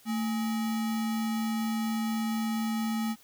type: tone with sample-and-hold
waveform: sine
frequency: 222.9 Hz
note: A3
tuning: 23 cents sharp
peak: -27 dBFS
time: 0.05-3.16 s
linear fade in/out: 50 ms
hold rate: 1050 Hz
effects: white hiss -58 dBFS RMS until 3.23 s

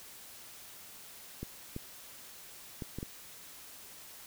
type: clicks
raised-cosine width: 3 ms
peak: -25 dBFS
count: 5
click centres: 1.43 / 1.764 / 2.822 / 2.986 / 3.029 s
effects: white hiss -51 dBFS RMS until 4.26 s

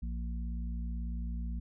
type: harmonic tone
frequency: 58.2 Hz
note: A#1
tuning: 2 cents flat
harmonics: 1 / 3 / 4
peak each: -34 / -44 / -46 dBFS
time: 0.02-1.6 s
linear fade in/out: 10 ms
effects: none

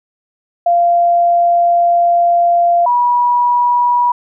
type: tone pair in turn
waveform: sine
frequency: 692 / 970.2 Hz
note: F5 / B5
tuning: -16 / -31 cents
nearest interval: tritone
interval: 585 cents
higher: second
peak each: -8 / -9 dBFS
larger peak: first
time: 0.66-2.86 / 2.86-4.12 s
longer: first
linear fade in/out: 5 ms
effects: none

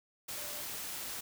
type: tone in noise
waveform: sine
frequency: 592 Hz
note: D5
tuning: 14 cents sharp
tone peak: -51 dBFS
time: 0.37-0.62 s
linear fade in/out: 10 ms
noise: white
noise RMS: -41 dBFS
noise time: 0.28-1.21 s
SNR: -13 dB
effects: none

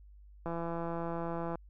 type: click train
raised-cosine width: 1 ms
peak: -24 dBFS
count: 185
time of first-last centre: 0.46-1.555 s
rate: 168 Hz
effects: added 50 Hz sine -52 dBFS peak until 1.69 s

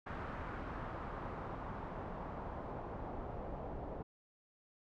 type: noise with low-pass filter sweep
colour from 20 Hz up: pink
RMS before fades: -44 dBFS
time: 0.06-4.03 s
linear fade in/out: 10 ms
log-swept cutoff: 1400 to 710 Hz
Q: 1.6
effects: none

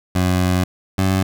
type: tone pair in turn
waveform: 20% pulse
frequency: 91.2 / 95.03 Hz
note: F#2 / F#2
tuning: -24 / +47 cents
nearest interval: minor second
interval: 71 cents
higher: second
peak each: -10 dBFS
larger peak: neither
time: 0.15-0.64 / 0.98-1.23 s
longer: first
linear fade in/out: 5 ms
effects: none

